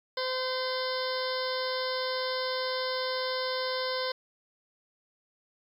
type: harmonic tone with a mistuned harmonic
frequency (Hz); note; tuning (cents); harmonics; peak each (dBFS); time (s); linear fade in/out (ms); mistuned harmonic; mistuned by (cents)
514; C5; -31; 1 / 2 / 3 / 4 / 6 / 7 / 8 / 9 / 10; -32 / -36 / -39 / -41 / -43 / -41 / -40 / -41 / -40; 0.17-4.12; 5; 8; +18
effects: 10-bit